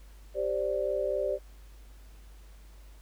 sine chord, G suspended fourth, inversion none, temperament equal, 392 / 523.3 / 587.3 Hz, G4 / C5 / D5, 0 / 0 / 0 cents, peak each -33 / -32 / -30 dBFS, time 0.34-1.39 s, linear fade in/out 50 ms, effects added 50 Hz sine -48 dBFS peak until 3.01 s + pink hiss -61 dBFS RMS until 3.01 s

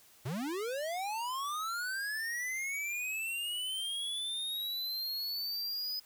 square linear sweep, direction up, 110 to 5020 Hz, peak -35 dBFS, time 0.25-6 s, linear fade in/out 10 ms, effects white hiss -61 dBFS RMS until 6.05 s

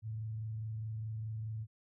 sine tone with frequency modulation, 110 Hz, A2, in tune, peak -37 dBFS, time 0.02-1.67 s, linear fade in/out 50 ms, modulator 24.8 Hz, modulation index 0.2, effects none

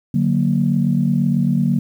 sine chord, D augmented, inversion none, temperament equal, 146.83 / 185 / 233.1 Hz, D3 / F#3 / A#3, 0 / 0 / 0 cents, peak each -18 dBFS, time 0.14-1.79 s, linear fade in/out 5 ms, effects tanh soft clip ceiling -4 dBFS + 8-bit

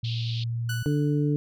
sine tone with pitch glide, 115.8 to 117.01 Hz, A#2 to A#2, -11 to +7 cents, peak -26 dBFS, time 0.03-0.83 s, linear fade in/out 5 ms, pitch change +18 cents, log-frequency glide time 0.36-0.61 s
white band-pass noise, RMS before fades -38 dBFS, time 0.04-0.44 s, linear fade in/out 5 ms, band 2800 to 4400 Hz, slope 48 dB/octave
sawtooth tone with exponential decay, 1484 Hz, F#6, 5 cents sharp, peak -26 dBFS, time 0.69-1.34 s, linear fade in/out 5 ms, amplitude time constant 140 ms
harmonic tone, 146.83 Hz, D3, in tune, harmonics 1 / 2 / 3, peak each -23 / -26 / -31 dBFS, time 0.86-1.36 s, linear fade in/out 0 ms
effects none

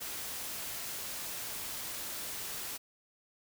white noise, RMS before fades -40 dBFS, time 0-2.78 s, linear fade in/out 20 ms, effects none

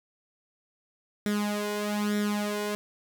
sawtooth tone with flanger, 207.7 Hz, G#3, in tune, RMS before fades -29 dBFS, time 1.26-2.75 s, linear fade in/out 0 ms, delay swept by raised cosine 0.54 to 2.04 ms, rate 1.1 Hz, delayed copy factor +0.75, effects none

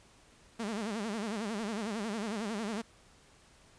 sawtooth tone with vibrato, 214.7 Hz, A3, 42 cents flat, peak -30 dBFS, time 0.59-2.82 s, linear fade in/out 10 ms, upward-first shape sine, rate 11 Hz, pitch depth 150 cents each way, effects pink hiss -61 dBFS RMS until 3.78 s + resampled to 22050 Hz

